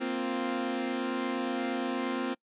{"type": "chord", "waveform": "sawtooth", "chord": "Bb suspended second", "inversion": "none", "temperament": "equal", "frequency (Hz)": [233.1, 261.6, 349.2], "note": ["Bb3", "C4", "F4"], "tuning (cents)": [0, 0, 0], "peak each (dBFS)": [-32, -28, -32], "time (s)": [0, 2.35], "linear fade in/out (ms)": 20, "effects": ["noise-tail reverb RT60 0.1 s tail -26 dB re dry", "resampled to 8000 Hz"]}